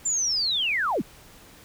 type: linear sweep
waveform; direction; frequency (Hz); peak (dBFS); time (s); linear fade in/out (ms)
sine; down; 7330 to 123.47; -22; 0.05-1.02; 10
effects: pink hiss -50 dBFS RMS until 1.64 s